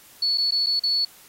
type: tone with dropouts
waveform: sine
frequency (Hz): 4420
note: C#8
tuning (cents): -6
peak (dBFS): -19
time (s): 0.22-1.05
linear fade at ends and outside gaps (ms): 5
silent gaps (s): 0.376-0.38 / 0.509-0.52 / 0.662-0.667 / 0.796-0.835
effects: white hiss -50 dBFS RMS until 1.28 s + AAC 48 kbps